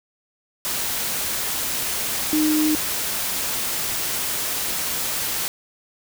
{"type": "tone in noise", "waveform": "sine", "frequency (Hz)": 306.9, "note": "D#4", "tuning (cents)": -24, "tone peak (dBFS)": -17, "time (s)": [2.33, 2.75], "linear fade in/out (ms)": 0, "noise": "white", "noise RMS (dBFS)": -25, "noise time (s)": [0.65, 5.48], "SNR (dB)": 5, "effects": []}